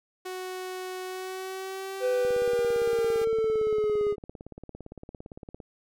sawtooth tone with pitch glide, 370 to 401.2 Hz, F#4 to G4, 0 to +40 cents, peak -30 dBFS, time 0.25-3.25 s, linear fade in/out 10 ms, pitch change +140 cents, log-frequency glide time 1.04-2.71 s
triangle linear sweep, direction down, 505 to 410.7 Hz, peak -21 dBFS, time 2-4.16 s, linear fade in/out 50 ms
click train, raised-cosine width 2 ms, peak -28 dBFS, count 60, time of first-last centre 2.25-5.602 s, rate 17.6 Hz
effects none

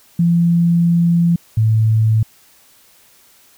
sine tone pair in turn, 170.5 / 110.25 Hz, F3 / A2, -41 / +4 cents, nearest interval minor sixth, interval 755 cents, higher first, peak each -10 dBFS, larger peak neither, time 0.19-1.36 / 1.57-2.23 s, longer first, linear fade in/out 5 ms, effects white hiss -50 dBFS RMS until 3.57 s

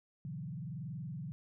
sine tone with frequency modulation, 150 Hz, D3, 37 cents sharp, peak -39 dBFS, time 0.25-1.32 s, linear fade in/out 0 ms, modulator 21.1 Hz, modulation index 1.4, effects none

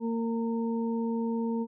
harmonic tone, 229.4 Hz, A#3, 28 cents flat, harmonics 1 / 2 / 4, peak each -28 / -34 / -40 dBFS, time 0-1.67 s, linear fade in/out 50 ms, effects none

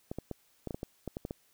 clicks, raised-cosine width 2 ms, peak -23 dBFS, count 11, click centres 0.115 / 0.186 / 0.313 / 0.673 / 0.708 / 0.745 / 0.831 / 1.077 / 1.169 / 1.251 / 1.309 s, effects white hiss -68 dBFS RMS until 1.53 s

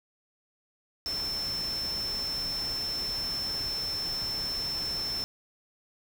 sine tone in noise, 5330 Hz, E8, 18 cents sharp, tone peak -30 dBFS, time 1.06-5.24 s, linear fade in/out 0 ms, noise pink, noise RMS -41 dBFS, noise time 1.06-5.24 s, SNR +8 dB, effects none

